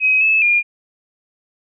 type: tone with pitch steps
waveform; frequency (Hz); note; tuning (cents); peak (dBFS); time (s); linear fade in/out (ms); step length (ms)
sine; 2534 / 2603 / 2414; D#7 / E7 / D7; +31 / -22 / +47; -11; 0-0.63; 50; 210
effects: none

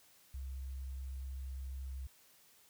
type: tone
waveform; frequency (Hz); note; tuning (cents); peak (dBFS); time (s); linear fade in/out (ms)
sine; 66.1; C2; +18; -40; 0.34-2.07; 5
effects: white hiss -65 dBFS RMS until 2.69 s

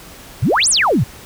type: exponential two-way sweep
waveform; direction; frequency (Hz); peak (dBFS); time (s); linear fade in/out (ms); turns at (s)
sine; up then down; 93.4 to 10720 to 93.4; -11; 0.42-1.04; 10; 0.69
effects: pink hiss -38 dBFS RMS until 1.25 s

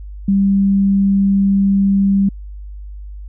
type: tone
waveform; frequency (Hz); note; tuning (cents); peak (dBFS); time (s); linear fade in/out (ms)
sine; 196.8; G3; +7; -10; 0.28-2.29; 5
effects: added 50 Hz sine -28 dBFS peak until 3.28 s

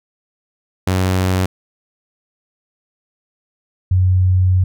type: tone pair in turn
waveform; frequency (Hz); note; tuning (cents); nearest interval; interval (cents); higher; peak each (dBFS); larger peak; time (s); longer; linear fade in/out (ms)
sawtooth / sine; 93.1 / 92.24; F#2 / F#2; +11 / -5; unison; 16; first; -10; neither; 0.87-1.46 / 3.91-4.64; second; 5
effects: none

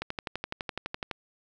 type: click train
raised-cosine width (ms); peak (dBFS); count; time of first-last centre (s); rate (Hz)
0.3; -16; 14; 0.02-1.112; 11.9
effects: none

